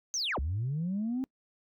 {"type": "linear two-way sweep", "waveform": "sine", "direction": "down then up", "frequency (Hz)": [6480, 61, 268.4], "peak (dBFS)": -28, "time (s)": [0.14, 1.24], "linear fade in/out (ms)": 0, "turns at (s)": 0.39, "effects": ["noise-tail reverb RT60 0.1 s tail -26 dB re dry", "tanh soft clip ceiling -26 dBFS"]}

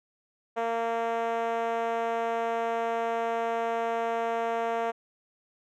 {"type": "tone with band-pass filter", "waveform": "5% pulse", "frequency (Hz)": 230, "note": "A#3", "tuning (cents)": -23, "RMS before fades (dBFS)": -29, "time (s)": [0.56, 4.92], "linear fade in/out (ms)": 20, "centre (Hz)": 590, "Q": 2.4, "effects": []}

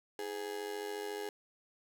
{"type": "tone with amplitude modulation", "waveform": "35% pulse", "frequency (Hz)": 415.3, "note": "G#4", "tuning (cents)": 0, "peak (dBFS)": -33, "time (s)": [0.19, 1.29], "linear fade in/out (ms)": 2, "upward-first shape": "sine", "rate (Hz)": 94.1, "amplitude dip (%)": 75, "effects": []}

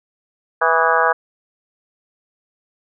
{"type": "harmonic tone with a mistuned harmonic", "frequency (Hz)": 164.1, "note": "E3", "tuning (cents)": -8, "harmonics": [3, 4, 5, 6, 7, 8, 9, 10], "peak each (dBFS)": [-21, -21, -21, -21, -21, -21, -21, -21], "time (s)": [0.61, 1.13], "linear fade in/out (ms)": 10, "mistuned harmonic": 8, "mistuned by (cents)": -81, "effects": []}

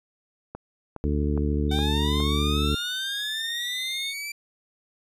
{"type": "click train", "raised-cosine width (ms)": 1, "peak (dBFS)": -21, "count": 5, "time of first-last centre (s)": [0.55, 2.203], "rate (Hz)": 2.42}
{"type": "harmonic tone", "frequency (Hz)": 73.42, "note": "D2", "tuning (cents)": 0, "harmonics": [1, 2, 3, 4, 5, 6], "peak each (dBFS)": [-24, -30, -30, -30, -35, -33], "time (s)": [1.04, 2.75], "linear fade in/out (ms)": 0}
{"type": "tone", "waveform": "sine", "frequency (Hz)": 3634, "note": "A#7", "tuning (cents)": -45, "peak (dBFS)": -29, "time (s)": [1.69, 4.14], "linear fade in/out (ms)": 50}
{"type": "linear sweep", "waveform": "sawtooth", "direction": "up", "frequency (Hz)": [752, 2349], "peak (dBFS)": -28, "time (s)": [1.71, 4.32], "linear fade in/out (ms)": 5}
{"effects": ["resampled to 32000 Hz"]}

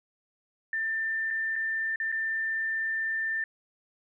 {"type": "tone with dropouts", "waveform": "sine", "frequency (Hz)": 1788, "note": "A6", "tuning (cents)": 27, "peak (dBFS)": -27, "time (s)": [0.73, 3.44], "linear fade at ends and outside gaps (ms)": 2, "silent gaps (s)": [[1.305, 1.308], [1.557, 1.561], [1.959, 2], [2.118, 2.124]], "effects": []}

